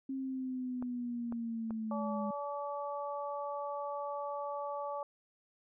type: linear sweep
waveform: sine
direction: down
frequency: 268.9 to 206.7 Hz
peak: -35 dBFS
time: 0.09-2.31 s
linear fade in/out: 5 ms
type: clicks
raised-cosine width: 1 ms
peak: -31 dBFS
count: 3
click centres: 0.825 / 1.324 / 1.707 s
type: harmonic tone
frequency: 287 Hz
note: D4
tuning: 40 cents flat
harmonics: 2 / 3 / 4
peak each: -39 / -41 / -42 dBFS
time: 1.91-5.03 s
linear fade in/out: 2 ms
effects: none